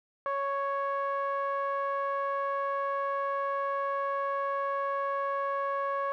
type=tone with low-pass filter; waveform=sawtooth; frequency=555 Hz; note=C#5; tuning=2 cents sharp; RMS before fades=-31 dBFS; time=0.26-6.12 s; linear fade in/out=0 ms; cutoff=1300 Hz; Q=4.6; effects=none